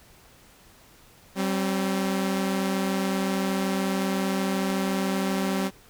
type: tone pair together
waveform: sawtooth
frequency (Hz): 192.3 / 265.7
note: G3 / C4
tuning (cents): -33 / +27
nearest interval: tritone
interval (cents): 560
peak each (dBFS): -21 / -26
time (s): 1.35-5.71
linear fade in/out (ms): 50
effects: pink hiss -54 dBFS RMS until 5.89 s